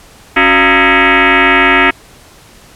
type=tone with frequency modulation; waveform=sine; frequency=276.6 Hz; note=C#4; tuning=4 cents flat; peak=-5 dBFS; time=0.36-1.91 s; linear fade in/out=10 ms; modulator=323 Hz; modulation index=7.3; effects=pink hiss -40 dBFS RMS until 2.75 s + low-pass 12000 Hz 12 dB/octave